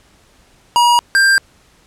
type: tone pair in turn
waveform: square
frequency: 957 / 1587 Hz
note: A#5 / G6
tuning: +45 / +21 cents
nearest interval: major sixth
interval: 876 cents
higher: second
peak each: -9 dBFS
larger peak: neither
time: 0.76-0.99 / 1.15-1.38 s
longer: neither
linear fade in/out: 0 ms
effects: pink hiss -51 dBFS RMS until 1.86 s + low-pass 10000 Hz 12 dB/octave